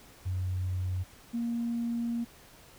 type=tone pair in turn; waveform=sine; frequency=92 / 234.5 Hz; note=F#2 / A#3; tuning=-9 / +11 cents; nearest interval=octave + major third; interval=1620 cents; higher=second; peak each=-28 dBFS; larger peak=neither; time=0.25-1.04 / 1.33-2.25 s; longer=second; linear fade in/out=20 ms; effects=tanh soft clip ceiling -24 dBFS + pink hiss -55 dBFS RMS until 2.78 s